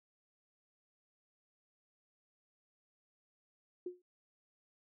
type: tone with exponential decay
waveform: sine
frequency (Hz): 359.1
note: F4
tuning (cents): +48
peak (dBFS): -35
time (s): 3.86-4.02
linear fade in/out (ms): 5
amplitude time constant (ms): 33
effects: none